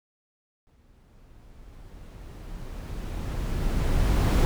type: noise with exponential growth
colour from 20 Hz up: brown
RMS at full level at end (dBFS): -18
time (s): 0.67-4.45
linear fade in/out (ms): 0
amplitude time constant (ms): 820
effects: none